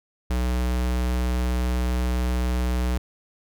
square tone, 61.74 Hz, B1, in tune, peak -22 dBFS, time 0.3-2.98 s, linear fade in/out 5 ms, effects none

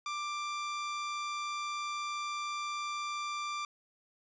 sawtooth tone, 1181 Hz, D6, 9 cents sharp, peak -31 dBFS, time 0.06-3.65 s, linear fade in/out 2 ms, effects resampled to 16000 Hz

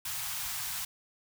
white band-stop noise, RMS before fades -36 dBFS, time 0.05-0.85 s, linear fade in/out 5 ms, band 170 to 730 Hz, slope 48 dB/octave, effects none

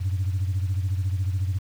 sine beating tone pair, 92.5 / 106.5 Hz, F#2 / G#2, 0 / +44 cents, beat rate 14 Hz, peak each -22 / -28 dBFS, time 0-1.59 s, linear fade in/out 20 ms, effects tanh soft clip ceiling -18 dBFS + 8-bit

